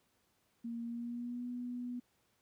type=tone with pitch glide; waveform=sine; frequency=233.2 to 245.1 Hz; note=A#3 to B3; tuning=+1 to -13 cents; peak=-38 dBFS; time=0.64-2 s; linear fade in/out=10 ms; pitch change=+86 cents; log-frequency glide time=0.82-1.46 s; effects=pink hiss -75 dBFS RMS until 2.41 s + high-pass 80 Hz 12 dB/octave